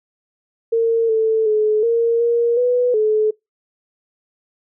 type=tone with pitch steps; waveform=sine; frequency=457.3 / 442.7 / 428 / 463.8 / 470.3 / 492.8 / 430.1 Hz; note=A#4 / A4 / A4 / A#4 / A#4 / B4 / A4; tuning=-33 / +11 / -48 / -9 / +15 / -4 / -39 cents; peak=-13 dBFS; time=0.72-3.31 s; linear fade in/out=10 ms; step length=370 ms; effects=noise-tail reverb RT60 0.2 s tail -26 dB re dry